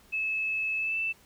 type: tone with pitch glide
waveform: sine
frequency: 2600 to 2652 Hz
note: E7 to E7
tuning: -24 to +10 cents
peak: -27 dBFS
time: 0.12-1.13 s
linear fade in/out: 20 ms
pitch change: +34 cents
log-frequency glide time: 0.77-0.98 s
effects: pink hiss -59 dBFS RMS until 1.25 s